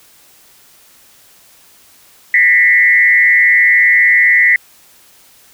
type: tone with frequency modulation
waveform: sine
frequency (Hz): 1985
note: B6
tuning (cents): +8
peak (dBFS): -6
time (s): 2.34-4.56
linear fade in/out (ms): 2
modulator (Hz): 153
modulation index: 0.83
effects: white hiss -46 dBFS RMS until 5.53 s